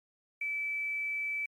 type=tone with quantisation; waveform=sine; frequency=2310 Hz; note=D7; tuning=29 cents flat; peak=-31 dBFS; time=0.41-1.46 s; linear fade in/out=5 ms; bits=10; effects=MP3 64 kbps